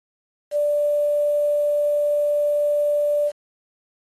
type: tone with quantisation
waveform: sine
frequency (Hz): 587.3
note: D5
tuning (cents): 0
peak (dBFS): -17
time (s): 0.51-3.32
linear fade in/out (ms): 50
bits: 7
effects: AAC 32 kbps